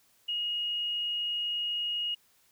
sine tone, 2876 Hz, F#7, 50 cents flat, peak -29 dBFS, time 0.28-2.15 s, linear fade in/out 10 ms, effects white hiss -66 dBFS RMS until 2.51 s

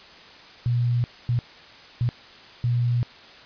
sine tone bursts at uneven times, 120.8 Hz, B2, 38 cents flat, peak -19 dBFS, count 4, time 0.66-1.04 / 1.29-1.39 / 2.01-2.09 / 2.64-3.03 s, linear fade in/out 0 ms, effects white hiss -46 dBFS RMS until 3.45 s + resampled to 11025 Hz

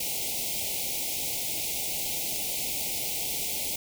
white band-stop noise, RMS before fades -31 dBFS, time 0-3.76 s, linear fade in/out 5 ms, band 870 to 2100 Hz, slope 96 dB/octave, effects none

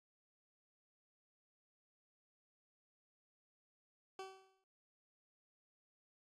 20% pulse tone with exponential decay, 382.2 Hz, G4, 44 cents flat, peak -39 dBFS, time 4.19-4.64 s, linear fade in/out 2 ms, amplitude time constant 96 ms, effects low-pass 7000 Hz 12 dB/octave + AAC 48 kbps

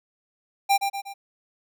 square tone with echo, 794 Hz, G5, 22 cents sharp, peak -17 dBFS, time 0.69-0.78 s, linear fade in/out 20 ms, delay 120 ms, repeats 3, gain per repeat -6 dB, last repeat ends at 1.14 s, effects none

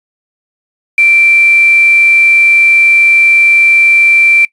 sine tone with quantisation, 2349 Hz, D7, in tune, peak -4 dBFS, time 0.98-4.45 s, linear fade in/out 2 ms, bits 4, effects noise-tail reverb RT60 0.1 s tail -23 dB re dry + resampled to 24000 Hz

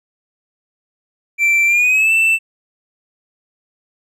triangle tone with pitch glide, 2344 to 2662 Hz, D7 to E7, -4 to +16 cents, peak -9 dBFS, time 1.38-2.39 s, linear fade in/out 50 ms, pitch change +220 cents, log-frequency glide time 1.66-2.12 s, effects none

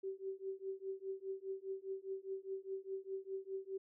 sine tone with tremolo, 385.4 Hz, G4, 29 cents flat, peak -37 dBFS, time 0.03-3.78 s, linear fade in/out 10 ms, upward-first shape triangle, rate 4.9 Hz, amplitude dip 100%, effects none

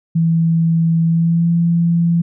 sine tone with pitch glide, 164.81 to 169.35 Hz, E3 to E3, 0 to +47 cents, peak -11 dBFS, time 0.15-2.22 s, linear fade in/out 10 ms, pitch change +47 cents, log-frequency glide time 1.05-1.51 s, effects none

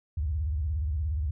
sine tone with vibrato, 75.2 Hz, D2, 42 cents sharp, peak -26 dBFS, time 0.17-1.31 s, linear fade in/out 5 ms, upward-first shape square, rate 17 Hz, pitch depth 190 cents each way, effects none

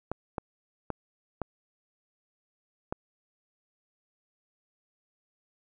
clicks, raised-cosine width 1 ms, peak -17 dBFS, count 5, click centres 0.116 / 0.382 / 0.903 / 1.417 / 2.925 s, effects none

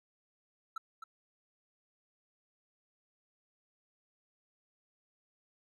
triangle tone with echo, 1323 Hz, E6, 6 cents sharp, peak -34 dBFS, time 0.76-0.78 s, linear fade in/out 5 ms, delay 260 ms, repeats 1, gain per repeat -7 dB, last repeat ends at 1.04 s, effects none

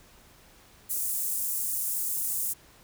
pink high-pass noise, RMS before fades -30 dBFS, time 0.89-2.54 s, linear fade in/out 20 ms, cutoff 8600 Hz, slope 24 dB/octave, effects pink hiss -56 dBFS RMS until 2.83 s

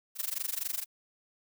blue noise with amplitude modulation, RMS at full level -31 dBFS, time 0.15-0.86 s, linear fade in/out 50 ms, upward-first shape sine, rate 23.9 Hz, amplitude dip 95%, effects none

